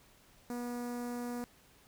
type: tone with notch filter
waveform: sawtooth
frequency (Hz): 242.1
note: B3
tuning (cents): -34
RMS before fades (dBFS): -39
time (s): 0.5-1.44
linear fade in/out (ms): 0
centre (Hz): 3100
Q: 0.57
effects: pink hiss -63 dBFS RMS until 1.87 s